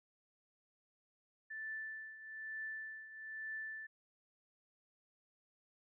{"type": "tone with tremolo", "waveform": "sine", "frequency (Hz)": 1760, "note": "A6", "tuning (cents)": 0, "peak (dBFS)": -40, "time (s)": [1.5, 3.87], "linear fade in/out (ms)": 10, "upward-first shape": "triangle", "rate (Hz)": 1.1, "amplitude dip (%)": 75, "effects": []}